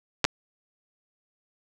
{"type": "clicks", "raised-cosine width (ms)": 0.2, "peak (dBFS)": -3, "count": 2, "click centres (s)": [0.243, 0.25], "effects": []}